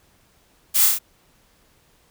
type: noise with echo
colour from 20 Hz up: blue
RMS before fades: -18 dBFS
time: 0.74-0.87 s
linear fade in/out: 20 ms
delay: 30 ms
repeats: 4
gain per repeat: -2 dB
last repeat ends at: 0.99 s
effects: pink hiss -59 dBFS RMS until 2.1 s